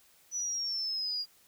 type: exponential sweep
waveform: sine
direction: down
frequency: 5970 to 4800 Hz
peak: -31 dBFS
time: 0.31-1.26 s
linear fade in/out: 50 ms
effects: white hiss -63 dBFS RMS until 1.47 s